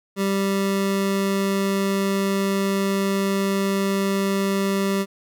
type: tone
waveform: 25% pulse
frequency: 196 Hz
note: G3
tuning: in tune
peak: -16 dBFS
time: 0.16-5.06 s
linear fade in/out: 50 ms
effects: none